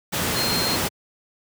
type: tone in noise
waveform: sine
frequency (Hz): 4204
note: C8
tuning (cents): +7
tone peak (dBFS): -24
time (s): 0.35-0.77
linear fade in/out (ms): 20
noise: pink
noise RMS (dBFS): -23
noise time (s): 0.12-0.89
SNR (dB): -4
effects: high-pass 100 Hz 12 dB/octave